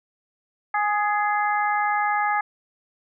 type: harmonic tone with a mistuned harmonic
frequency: 415.3 Hz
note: G#4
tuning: in tune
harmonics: 2 / 3 / 4 / 5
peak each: -22 / -26 / -28 / -30 dBFS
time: 0.74-2.41 s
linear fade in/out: 5 ms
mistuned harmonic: 4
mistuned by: +21 cents
effects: none